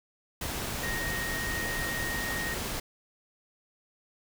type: tone in noise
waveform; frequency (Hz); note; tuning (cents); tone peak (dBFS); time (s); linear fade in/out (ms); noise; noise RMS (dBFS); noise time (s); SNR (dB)
sine; 1864.7; A#6; 0; -33; 0.83-2.54; 5; pink; -34; 0.41-2.8; -2
effects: none

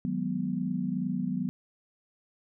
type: chord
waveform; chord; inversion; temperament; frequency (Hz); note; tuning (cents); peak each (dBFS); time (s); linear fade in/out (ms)
sine; G# minor seventh; second; equal with one note detuned; 156.46 / 185 / 207.7 / 246.9; D#3 / F#3 / G#3 / B3; +10 / 0 / 0 / 0; -37 / -31 / -37 / -32; 0.05-1.49; 0
effects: none

